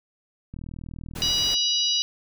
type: click train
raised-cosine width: 5 ms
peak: -25 dBFS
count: 32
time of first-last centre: 0.54-1.311 s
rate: 40.2 Hz
type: noise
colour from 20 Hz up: pink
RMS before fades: -36 dBFS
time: 1.15-1.55 s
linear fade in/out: 10 ms
type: harmonic tone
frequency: 974 Hz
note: B5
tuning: 24 cents flat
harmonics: 3 / 4 / 5 / 6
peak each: -25 / -25 / -26 / -31 dBFS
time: 1.22-2.02 s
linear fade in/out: 0 ms
effects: none